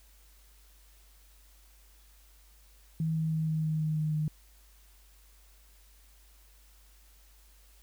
sine tone with pitch steps, 160.3 / 159.28 / 158.28 / 157.27 / 156.28 / 155.29 / 154.3 / 153.33 Hz, E3 / D#3 / D#3 / D#3 / D#3 / D#3 / D#3 / D#3, -48 / +41 / +30 / +19 / +8 / -3 / -14 / -25 cents, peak -27 dBFS, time 3-4.28 s, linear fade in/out 2 ms, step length 160 ms, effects added 50 Hz sine -57 dBFS peak until 7.82 s + white hiss -63 dBFS RMS until 7.82 s

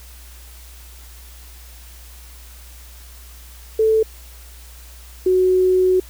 sine tone pair in turn, 440 / 370 Hz, A4 / F#4, 0 / 0 cents, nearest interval minor third, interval 300 cents, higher first, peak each -12 dBFS, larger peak neither, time 3.79-4.03 / 5.26-6 s, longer second, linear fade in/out 5 ms, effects added 60 Hz sine -39 dBFS peak until 6.09 s + white hiss -45 dBFS RMS until 6.09 s

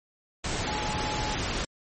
sine tone in noise, 849 Hz, G#5, 38 cents sharp, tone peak -33 dBFS, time 0.67-1.35 s, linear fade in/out 5 ms, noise pink, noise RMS -30 dBFS, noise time 0.44-1.65 s, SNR -6 dB, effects MP3 32 kbps

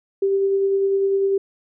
sine tone with tremolo, 392 Hz, G4, in tune, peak -15 dBFS, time 0.22-1.38 s, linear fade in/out 5 ms, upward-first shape sine, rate 10 Hz, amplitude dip 25%, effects none

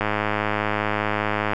click train, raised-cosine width 0.5 ms, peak -7 dBFS, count 161, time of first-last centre 0.01-1.534 s, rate 105 Hz, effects none

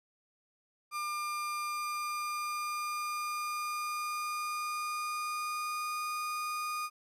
35% pulse tone with pitch glide, 1200 to 1225.9 Hz, D6 to D#6, +37 to -26 cents, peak -32 dBFS, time 0.91-6.9 s, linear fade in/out 50 ms, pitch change +37 cents, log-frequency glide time 1.64-6.03 s, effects resampled to 32000 Hz + 12-bit

